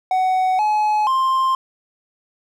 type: tone with pitch steps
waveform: triangle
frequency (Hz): 747 / 849 / 1052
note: F#5 / G#5 / C6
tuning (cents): +16 / +38 / +9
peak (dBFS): -13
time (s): 0.11-1.55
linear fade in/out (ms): 2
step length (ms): 480
effects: none